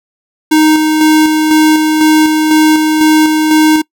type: tone with tremolo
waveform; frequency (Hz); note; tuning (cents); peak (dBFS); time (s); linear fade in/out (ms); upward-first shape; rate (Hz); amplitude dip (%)
square; 310.6; D#4; -3; -5; 0.51-3.82; 10; square; 2; 35
effects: noise-tail reverb RT60 0.1 s tail -24 dB re dry